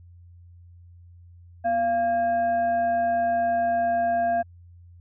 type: tone with frequency modulation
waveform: sine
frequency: 689 Hz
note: F5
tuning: 24 cents flat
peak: -20 dBFS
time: 1.64-4.43 s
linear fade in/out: 20 ms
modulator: 931 Hz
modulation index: 0.38
effects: added 87 Hz sine -46 dBFS peak until 5 s